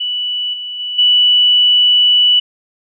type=tone with level steps; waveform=sine; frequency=2960 Hz; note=F#7; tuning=in tune; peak=-16 / -22 / -19 / -7 dBFS; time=0-2.4 s; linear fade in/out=10 ms; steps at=0.53 / 0.79 / 0.98 s; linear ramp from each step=10 ms; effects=none